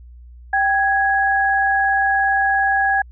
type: tone pair together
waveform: sine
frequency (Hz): 784 / 1661.2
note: G5 / G#6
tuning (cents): 0 / 0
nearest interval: octave + minor second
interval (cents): 1300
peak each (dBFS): -17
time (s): 0.53-3.02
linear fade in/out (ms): 5
effects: added 60 Hz sine -38 dBFS peak until 3.11 s